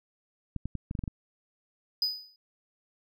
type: clicks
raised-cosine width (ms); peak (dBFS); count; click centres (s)
5; -21; 8; 0.563 / 0.656 / 0.753 / 0.911 / 0.952 / 0.991 / 1.038 / 1.078
type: tone with exponential decay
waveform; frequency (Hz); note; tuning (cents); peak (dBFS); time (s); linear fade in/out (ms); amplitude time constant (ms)
triangle; 4978; D#8; 0; -21; 2.02-2.36; 2; 72
effects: none